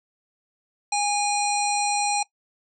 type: harmonic tone with a mistuned harmonic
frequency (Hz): 819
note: G#5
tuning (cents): -24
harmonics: 1 / 3 / 5 / 7 / 9 / 10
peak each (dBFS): -23 / -28 / -30 / -31 / -33 / -33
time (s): 0.92-2.23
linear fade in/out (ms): 5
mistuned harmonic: 5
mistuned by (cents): +24
effects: noise-tail reverb RT60 0.1 s tail -20 dB re dry